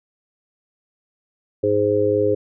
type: harmonic tone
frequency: 103.83 Hz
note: G#2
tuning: in tune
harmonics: 1 / 3 / 4 / 5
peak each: -27 / -24 / -18 / -20 dBFS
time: 1.63-2.35 s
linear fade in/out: 10 ms
effects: none